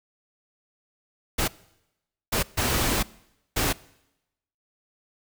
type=noise bursts at uneven times; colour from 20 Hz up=pink; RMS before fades=-24 dBFS; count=4; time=1.38-1.48 / 2.32-2.43 / 2.57-3.03 / 3.56-3.73 s; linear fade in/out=10 ms; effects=noise-tail reverb RT60 0.9 s tail -22 dB re dry